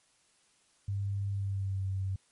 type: tone with pitch glide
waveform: sine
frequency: 99.6 to 95.87 Hz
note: G2 to G2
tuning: +28 to -38 cents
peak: -30 dBFS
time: 0.88-2.16 s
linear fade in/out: 5 ms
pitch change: -66 cents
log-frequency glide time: 1.31-1.85 s
effects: white hiss -68 dBFS RMS until 2.31 s + MP3 48 kbps